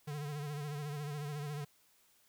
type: tone with vibrato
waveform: square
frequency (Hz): 146.83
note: D3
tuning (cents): 0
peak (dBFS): -39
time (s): 0.07-1.65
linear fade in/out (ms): 10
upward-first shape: sine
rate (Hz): 14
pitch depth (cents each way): 59
effects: white hiss -69 dBFS RMS until 2.28 s